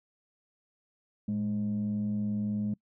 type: tone pair together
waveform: sine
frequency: 110 / 208.4 Hz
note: A2 / G#3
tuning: 0 / +6 cents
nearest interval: major seventh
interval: 1106 cents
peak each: -35 / -27 dBFS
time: 1.28-2.74 s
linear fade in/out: 5 ms
effects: noise-tail reverb RT60 0.1 s tail -25 dB re dry + tanh soft clip ceiling -25 dBFS